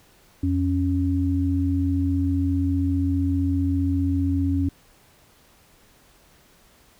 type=tone pair together; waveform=sine; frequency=86.97 / 276.1 Hz; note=F2 / C#4; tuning=-7 / -7 cents; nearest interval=octave + minor sixth; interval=2000 cents; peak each=-22 dBFS; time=0.43-4.69 s; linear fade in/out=5 ms; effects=pink hiss -56 dBFS RMS until 6.99 s